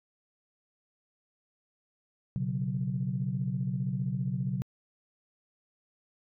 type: chord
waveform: sine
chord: B suspended second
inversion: none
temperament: equal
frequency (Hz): 123.47 / 138.59 / 185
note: B2 / C#3 / F#3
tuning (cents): 0 / 0 / 0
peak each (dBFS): -33 / -32 / -33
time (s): 2.36-4.62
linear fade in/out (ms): 0
effects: tanh soft clip ceiling -19 dBFS